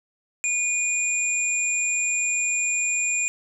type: tone pair together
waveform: sine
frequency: 2445 / 7327 Hz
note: D#7 / A#8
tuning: -31 / -31 cents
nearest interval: octave + perfect fifth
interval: 1900 cents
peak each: -24 dBFS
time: 0.44-3.28 s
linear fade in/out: 0 ms
effects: none